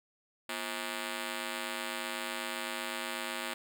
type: ring-modulated tone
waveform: 5% pulse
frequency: 294.2 Hz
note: D4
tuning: 3 cents sharp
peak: -21 dBFS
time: 0.49-3.54 s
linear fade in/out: 5 ms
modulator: 54 Hz
effects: none